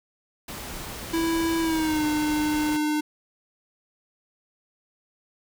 pink noise, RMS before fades -36 dBFS, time 0.48-2.77 s, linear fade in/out 5 ms
square tone with pitch glide, 329.6 to 302.2 Hz, E4 to D4, 0 to +50 cents, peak -23 dBFS, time 1.13-3.01 s, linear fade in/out 10 ms, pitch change -150 cents, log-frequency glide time 1.6-2.05 s
effects none

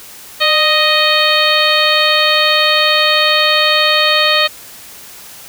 harmonic tone with a mistuned harmonic, 622.3 Hz, D#5, in tune, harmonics 1 / 2 / 3 / 4 / 5 / 6 / 7, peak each -17 / -17 / -17 / -17 / -17 / -17 / -17 dBFS, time 0.4-4.48 s, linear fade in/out 20 ms, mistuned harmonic 1, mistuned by -50 cents, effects white hiss -35 dBFS RMS until 5.48 s

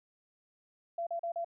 sine tone bursts, 680 Hz, F5, 46 cents flat, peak -32 dBFS, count 4, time 0.98-1.446 s, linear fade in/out 5 ms, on 88 ms, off 38 ms, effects none

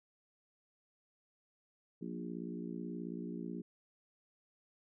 harmonic tone with a mistuned harmonic, 58.5 Hz, A#1, 7 cents sharp, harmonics 3 / 4 / 5 / 6 / 7, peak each -44 / -45 / -46 / -48 / -51 dBFS, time 2.01-3.62 s, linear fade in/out 10 ms, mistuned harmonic 3, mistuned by +27 cents, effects none

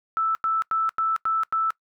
sine tone bursts, 1318.5 Hz, E6, in tune, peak -20 dBFS, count 6, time 0.17-1.705 s, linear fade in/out 0 ms, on 180 ms, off 91 ms, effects noise-tail reverb RT60 0.1 s tail -22 dB re dry

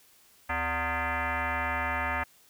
sine tone with frequency modulation, 403.5 Hz, G#4, 50 cents flat, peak -27 dBFS, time 0.49-2.24 s, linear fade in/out 10 ms, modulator 329 Hz, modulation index 5.7, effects white hiss -60 dBFS RMS until 2.49 s

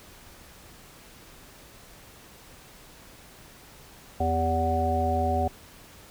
harmonic tone with a mistuned harmonic, 82.41 Hz, E2, in tune, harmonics 1 / 3 / 5 / 7 / 9, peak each -27 / -32 / -33 / -31 / -26 dBFS, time 4.2-5.48 s, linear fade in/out 5 ms, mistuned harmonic 5, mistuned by -59 cents, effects pink hiss -50 dBFS RMS until 6.1 s

